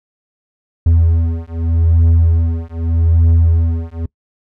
triangle beating tone pair, 82.41 / 83.23 Hz, E2 / E2, 0 / +17 cents, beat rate 0.82 Hz, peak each -11 dBFS, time 0.86-4.06 s, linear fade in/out 5 ms, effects noise-tail reverb RT60 0.1 s tail -24 dB re dry

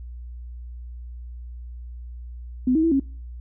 sine tone with pitch steps, 253.4 / 318.3 / 330 / 272.4 Hz, B3 / D#4 / E4 / C#4, +45 / +39 / +2 / -30 cents, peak -16 dBFS, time 2.67-2.998 s, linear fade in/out 5 ms, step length 82 ms, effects noise-tail reverb RT60 0.4 s tail -23 dB re dry + added 60 Hz sine -34 dBFS peak until 3.4 s

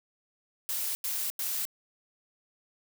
blue noise bursts, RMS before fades -32 dBFS, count 3, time 0.69-1.652 s, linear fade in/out 0 ms, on 260 ms, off 91 ms, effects none

